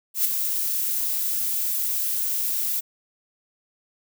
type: noise with ADSR envelope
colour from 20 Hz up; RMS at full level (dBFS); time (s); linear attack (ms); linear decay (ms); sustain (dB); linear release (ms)
violet; -19; 0.14-2.81; 110; 8; -6; 19
effects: none